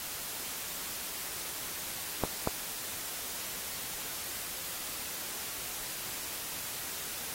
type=clicks; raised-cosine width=1 ms; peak=-14 dBFS; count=2; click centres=2.237 / 2.474 s; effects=white hiss -39 dBFS RMS until 7.34 s + AAC 48 kbps